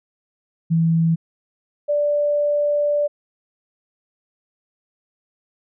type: tone pair in turn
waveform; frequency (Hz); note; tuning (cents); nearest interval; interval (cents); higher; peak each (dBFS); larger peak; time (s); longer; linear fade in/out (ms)
sine; 164.4 / 585.9; E3 / D5; -4 / -4; octave + minor seventh; 2200; second; -14 / -16; first; 0.7-1.16 / 1.88-3.08; second; 20
effects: none